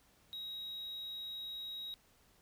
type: tone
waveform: triangle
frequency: 3810 Hz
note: A#7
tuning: 37 cents sharp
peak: -40 dBFS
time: 0.33-1.94 s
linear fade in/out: 0 ms
effects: pink hiss -68 dBFS RMS until 2.41 s